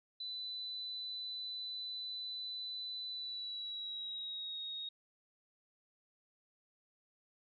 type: tone with pitch glide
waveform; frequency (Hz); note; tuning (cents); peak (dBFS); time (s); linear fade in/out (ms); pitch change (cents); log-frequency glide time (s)
sine; 3997 to 3751; B7 to A#7; +20 to +10; -40; 0.2-4.89; 5; -110; 3.09-4.61
effects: none